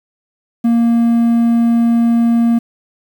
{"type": "tone", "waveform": "triangle", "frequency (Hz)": 233.1, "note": "A#3", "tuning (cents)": 0, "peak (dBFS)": -7, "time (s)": [0.64, 2.59], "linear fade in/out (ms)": 10, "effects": ["7-bit"]}